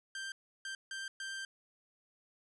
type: tone bursts at uneven times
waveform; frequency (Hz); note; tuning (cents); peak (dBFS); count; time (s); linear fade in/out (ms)
sawtooth; 1573; G6; +6; -36; 4; 0.15-0.32 / 0.65-0.75 / 0.91-1.08 / 1.2-1.45; 2
effects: resampled to 22050 Hz